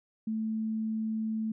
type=tone; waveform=sine; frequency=220 Hz; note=A3; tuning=in tune; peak=-29 dBFS; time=0.27-1.52 s; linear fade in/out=5 ms; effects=none